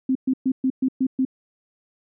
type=tone bursts; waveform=sine; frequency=261.5 Hz; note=C4; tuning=1 cent flat; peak=-17 dBFS; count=7; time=0.09-1.251 s; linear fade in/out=5 ms; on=63 ms; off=120 ms; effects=none